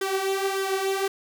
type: tone with flanger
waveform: sawtooth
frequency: 387.4 Hz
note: G4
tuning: 20 cents flat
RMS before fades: -26 dBFS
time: 0.01-1.08 s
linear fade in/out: 5 ms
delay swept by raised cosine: 0.58 to 4.88 ms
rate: 1.7 Hz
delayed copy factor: +0.6
effects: none